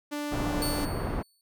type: tone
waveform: sawtooth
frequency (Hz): 293.7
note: D4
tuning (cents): 0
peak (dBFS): -27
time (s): 0.11-0.86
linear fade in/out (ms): 20
type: low-pass noise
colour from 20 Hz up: pink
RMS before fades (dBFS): -31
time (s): 0.31-1.23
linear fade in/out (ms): 20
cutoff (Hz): 1100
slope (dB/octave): 12
type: tone with exponential decay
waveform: 20% pulse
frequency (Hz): 4460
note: C#8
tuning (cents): +10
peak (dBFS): -23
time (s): 0.62-1.41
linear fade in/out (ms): 1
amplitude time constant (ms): 170
effects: none